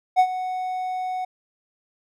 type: tone with ADSR envelope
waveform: triangle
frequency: 740 Hz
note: F#5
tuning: in tune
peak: -9 dBFS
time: 0.16-1.25 s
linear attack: 34 ms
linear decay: 69 ms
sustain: -14 dB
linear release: 7 ms
effects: none